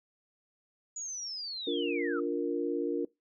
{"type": "linear sweep", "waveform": "sine", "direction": "down", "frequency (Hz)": [6900, 1234], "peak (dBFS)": -36, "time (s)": [0.96, 2.2], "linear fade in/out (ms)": 5}
{"type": "chord", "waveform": "sine", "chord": "Bb major", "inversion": "first", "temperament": "just", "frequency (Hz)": [291.4, 349.6, 466.2], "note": ["D4", "F4", "Bb4"], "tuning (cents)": [-13, 2, 0], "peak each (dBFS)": -33, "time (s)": [1.67, 3.05], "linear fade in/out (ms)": 5}
{"effects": ["noise-tail reverb RT60 0.2 s tail -22 dB re dry"]}